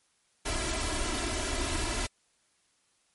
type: noise with comb filter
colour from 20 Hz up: pink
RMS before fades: -31 dBFS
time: 0.45-2.07 s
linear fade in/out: 10 ms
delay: 3 ms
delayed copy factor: +1
effects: white hiss -70 dBFS RMS until 3.14 s + MP3 48 kbps